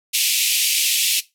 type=band-pass noise; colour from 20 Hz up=pink; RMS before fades=-19 dBFS; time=0.13-1.21 s; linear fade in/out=20 ms; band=2400 to 15000 Hz; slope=48 dB/octave; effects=noise-tail reverb RT60 0.2 s tail -17 dB re dry